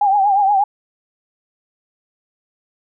sine tone with vibrato, 800 Hz, G5, 35 cents sharp, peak -11 dBFS, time 0.01-0.64 s, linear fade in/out 5 ms, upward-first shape triangle, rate 8.4 Hz, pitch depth 95 cents each way, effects none

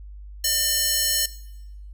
square tone with high-pass filter, 602 Hz, D5, 43 cents sharp, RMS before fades -22 dBFS, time 0.44-1.26 s, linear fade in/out 5 ms, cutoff 4700 Hz, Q 0.88, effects noise-tail reverb RT60 0.9 s tail -18 dB re dry + added 50 Hz sine -37 dBFS peak until 1.93 s

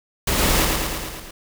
pink noise with echo, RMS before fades -20 dBFS, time 0.27-0.65 s, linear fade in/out 5 ms, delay 110 ms, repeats 6, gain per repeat -3 dB, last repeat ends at 1.31 s, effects none

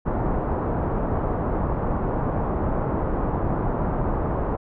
pink low-pass noise, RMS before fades -24 dBFS, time 0.05-4.57 s, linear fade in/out 20 ms, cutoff 1100 Hz, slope 24 dB/octave, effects none

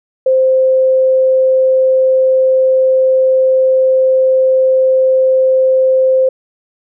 sine tone, 522 Hz, C5, 4 cents flat, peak -7 dBFS, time 0.26-6.29 s, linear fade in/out 5 ms, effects none

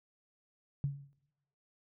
sine tone with exponential decay, 140.8 Hz, C#3, 27 cents sharp, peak -27 dBFS, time 0.84-1.13 s, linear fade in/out 0 ms, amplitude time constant 62 ms, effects noise-tail reverb RT60 0.9 s tail -20 dB re dry

